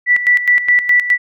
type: tone with tremolo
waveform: sine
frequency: 1964 Hz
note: B6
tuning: 10 cents flat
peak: -7 dBFS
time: 0.06-1.18 s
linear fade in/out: 50 ms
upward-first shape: square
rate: 4.8 Hz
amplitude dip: 70%
effects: none